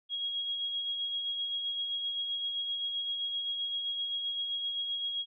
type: tone with tremolo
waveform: sine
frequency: 3295 Hz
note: G#7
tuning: 14 cents flat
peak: -30 dBFS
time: 0.09-5.26 s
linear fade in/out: 50 ms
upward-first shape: sine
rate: 7.7 Hz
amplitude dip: 35%
effects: none